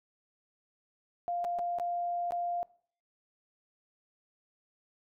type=tone with dropouts; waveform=sine; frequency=698.5 Hz; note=F5; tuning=in tune; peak=-30 dBFS; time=1.28-2.63 s; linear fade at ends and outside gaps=0 ms; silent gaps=1.443-1.448 / 1.587-1.592 / 1.786-1.798 / 2.308-2.321 s; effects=noise-tail reverb RT60 0.5 s tail -22 dB re dry